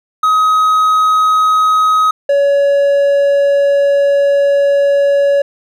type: tone pair in turn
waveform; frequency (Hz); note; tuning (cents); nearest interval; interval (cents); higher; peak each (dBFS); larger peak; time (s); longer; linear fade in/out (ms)
triangle; 1265 / 563.5; D#6 / C#5; +28 / +28; octave + major second; 1400; first; -6; neither; 0.23-2.11 / 2.29-5.42; second; 5
effects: none